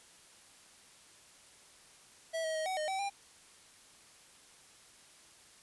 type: tone with pitch steps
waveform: square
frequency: 652 / 637 / 630 / 753 / 614 / 768 / 799 Hz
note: E5 / D#5 / D#5 / F#5 / D#5 / G5 / G5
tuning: -19 / +41 / +21 / +30 / -23 / -36 / +33 cents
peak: -34 dBFS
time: 2.33-3.1 s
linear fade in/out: 20 ms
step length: 110 ms
effects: white hiss -59 dBFS RMS until 5.62 s + resampled to 24000 Hz